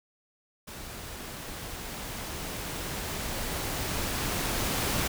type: noise with level ramp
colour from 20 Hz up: pink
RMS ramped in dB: -42 to -28 dBFS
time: 0.67-5.08 s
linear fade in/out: 10 ms
effects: none